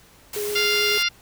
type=noise; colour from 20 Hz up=white; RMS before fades=-32 dBFS; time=0.33-1.03 s; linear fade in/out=5 ms
type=tone with vibrato; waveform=sine; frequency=415.3 Hz; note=G#4; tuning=in tune; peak=-25 dBFS; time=0.36-0.98 s; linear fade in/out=5 ms; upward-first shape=sine; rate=8.9 Hz; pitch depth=11 cents each way
type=harmonic tone; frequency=698.5 Hz; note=F5; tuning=in tune; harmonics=2 / 3 / 4 / 5 / 6 / 7 / 8; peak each=-28 / -25 / -24 / -28 / -29 / -29 / -29 dBFS; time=0.55-1.09 s; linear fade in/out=10 ms
effects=pink hiss -52 dBFS RMS until 1.21 s